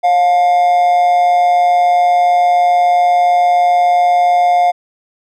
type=tone with amplitude modulation; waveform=triangle; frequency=709 Hz; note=F5; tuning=26 cents sharp; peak=-4 dBFS; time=0.03-4.72 s; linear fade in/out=20 ms; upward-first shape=sine; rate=163 Hz; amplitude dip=45%; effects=none